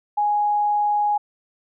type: tone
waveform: sine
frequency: 830.6 Hz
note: G#5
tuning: in tune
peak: -17 dBFS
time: 0.17-1.18 s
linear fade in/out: 10 ms
effects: none